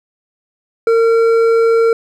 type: tone with hard clipping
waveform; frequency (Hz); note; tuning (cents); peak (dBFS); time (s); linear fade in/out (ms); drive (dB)
sine; 456.8; A#4; -35; -10; 0.87-1.93; 2; 7
effects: none